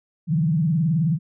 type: tone with vibrato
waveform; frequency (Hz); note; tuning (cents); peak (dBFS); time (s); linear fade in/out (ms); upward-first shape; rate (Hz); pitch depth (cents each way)
sine; 160; D#3; +49; -17; 0.27-1.19; 50; triangle; 19; 240
effects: none